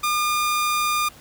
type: tone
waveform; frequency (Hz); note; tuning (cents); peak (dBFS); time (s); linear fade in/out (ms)
sawtooth; 1209; D6; +50; -16; 0.03-1.09; 10
effects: pink hiss -47 dBFS RMS until 1.2 s